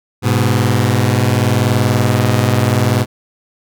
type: tone pair together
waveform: sawtooth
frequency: 103.83 / 124.55 Hz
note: G#2 / B2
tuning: 0 / +15 cents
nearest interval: minor third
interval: 315 cents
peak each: -10 dBFS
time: 0.22-3.06 s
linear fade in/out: 50 ms
effects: none